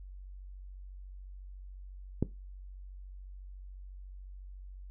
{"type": "click", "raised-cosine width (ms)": 3, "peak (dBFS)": -14, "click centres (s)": 2.226, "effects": ["noise-tail reverb RT60 0.2 s tail -17 dB re dry", "added 47 Hz sine -44 dBFS peak until 4.9 s"]}